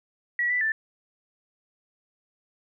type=tone with pitch steps; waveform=sine; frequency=1929 / 1979 / 1767 Hz; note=B6 / B6 / A6; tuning=-41 / +3 / +7 cents; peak=-22 dBFS; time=0.39-0.72 s; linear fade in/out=2 ms; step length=110 ms; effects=none